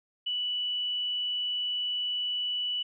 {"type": "tone", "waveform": "sine", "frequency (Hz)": 2960, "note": "F#7", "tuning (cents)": 0, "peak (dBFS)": -28, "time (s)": [0.26, 2.83], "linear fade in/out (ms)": 10, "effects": []}